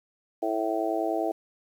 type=harmonic tone; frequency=110 Hz; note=A2; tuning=in tune; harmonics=3 / 4 / 5 / 6 / 7; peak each=-30 / -33 / -36 / -29 / -32 dBFS; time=0.42-1.32 s; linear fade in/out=10 ms; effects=9-bit